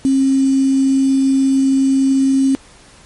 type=tone with quantisation; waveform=sine; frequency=268.9 Hz; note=C4; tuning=47 cents sharp; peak=-10 dBFS; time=0.05-2.55 s; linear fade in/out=0 ms; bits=5; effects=pink hiss -44 dBFS RMS until 3.05 s + MP3 48 kbps